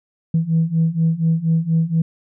sine beating tone pair, 161 / 165.2 Hz, E3 / E3, -41 / +4 cents, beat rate 4.2 Hz, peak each -18 / -16 dBFS, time 0.34-2.02 s, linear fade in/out 5 ms, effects tanh soft clip ceiling -9 dBFS

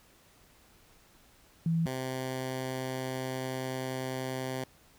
sine / 10% pulse tone pair in turn, 164.81 / 130.09 Hz, E3 / C3, 0 / -10 cents, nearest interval major third, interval 410 cents, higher first, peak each -25 dBFS, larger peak neither, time 1.66-1.86 / 1.86-4.64 s, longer second, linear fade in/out 2 ms, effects pink hiss -61 dBFS RMS until 4.98 s

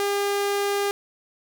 sawtooth tone, 403.2 Hz, G4, 49 cents sharp, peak -18 dBFS, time 0-0.91 s, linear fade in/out 0 ms, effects none

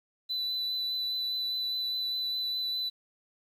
sine tone with vibrato, 3991 Hz, B7, 17 cents sharp, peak -27 dBFS, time 0.29-2.9 s, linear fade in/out 20 ms, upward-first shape triangle, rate 4.9 Hz, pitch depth 15 cents each way, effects tanh soft clip ceiling -28 dBFS + 10-bit

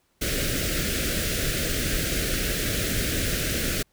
pink band-stop noise, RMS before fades -26 dBFS, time 0.21-3.83 s, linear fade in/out 10 ms, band 620 to 1400 Hz, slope 48 dB/octave, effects pink hiss -68 dBFS RMS until 3.92 s

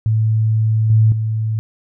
sine tone with level steps, 110 Hz, A2, in tune, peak -12 / -8 / -16 dBFS, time 0.06-1.59 s, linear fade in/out 0 ms, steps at 0.9 / 1.12 s, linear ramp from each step 2 ms, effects none

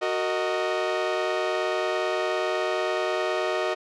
sawtooth chord, D# minor, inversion first, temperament equal with one note detuned, 370 / 459.5 / 622.3 Hz, F#4 / A#4 / D#5, 0 / -25 / 0 cents, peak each -24 / -27 / -23 dBFS, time 0.01-3.75 s, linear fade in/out 20 ms, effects low-pass 4000 Hz 12 dB/octave

